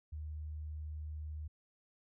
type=tone; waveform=sine; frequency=76.5 Hz; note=D#2; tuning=29 cents flat; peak=-40 dBFS; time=0.12-1.48 s; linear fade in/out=10 ms; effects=none